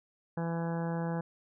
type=harmonic tone; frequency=167.2 Hz; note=E3; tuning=25 cents sharp; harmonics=1 / 2 / 3 / 4 / 5 / 6 / 7 / 8 / 9 / 10; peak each=-32 / -42 / -39 / -45 / -42 / -47 / -53 / -54 / -50 / -51 dBFS; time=0.37-1.21 s; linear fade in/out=5 ms; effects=none